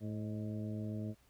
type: harmonic tone with a mistuned harmonic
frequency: 107.6 Hz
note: A2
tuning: 38 cents flat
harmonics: 1 / 2 / 3 / 4 / 5 / 6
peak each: -40 / -41 / -47 / -53 / -55 / -52 dBFS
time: 0-1.15 s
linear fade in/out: 50 ms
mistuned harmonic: 6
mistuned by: -47 cents
effects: added 60 Hz sine -70 dBFS peak until 1.29 s + pink hiss -70 dBFS RMS until 1.29 s